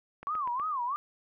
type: click train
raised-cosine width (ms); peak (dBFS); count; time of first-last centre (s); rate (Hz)
0.5; -29; 4; 0.23-0.598; 8.16
type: tone with vibrato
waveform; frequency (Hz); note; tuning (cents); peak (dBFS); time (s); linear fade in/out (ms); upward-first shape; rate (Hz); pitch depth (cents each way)
sine; 1100; C#6; -14; -29; 0.27-0.96; 0; sine; 3.1; 250
effects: none